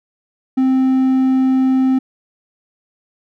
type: tone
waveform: triangle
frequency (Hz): 261.6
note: C4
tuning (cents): 0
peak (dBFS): -9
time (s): 0.57-1.99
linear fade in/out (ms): 10
effects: none